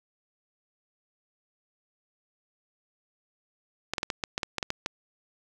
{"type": "clicks", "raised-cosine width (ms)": 0.2, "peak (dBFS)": -11, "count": 11, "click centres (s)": [3.936, 3.982, 4.031, 4.102, 4.238, 4.379, 4.432, 4.583, 4.628, 4.704, 4.861], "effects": ["8-bit"]}